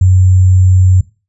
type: tone with sample-and-hold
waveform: sine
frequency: 92.5 Hz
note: F#2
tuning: in tune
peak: -4 dBFS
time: 0.01-1.01 s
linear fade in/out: 5 ms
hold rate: 7350 Hz
effects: noise-tail reverb RT60 0.3 s tail -19 dB re dry + resampled to 24000 Hz